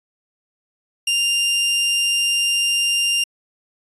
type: tone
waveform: sawtooth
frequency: 2794 Hz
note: F7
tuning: in tune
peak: -13 dBFS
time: 1.07-3.24 s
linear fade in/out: 5 ms
effects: resampled to 24000 Hz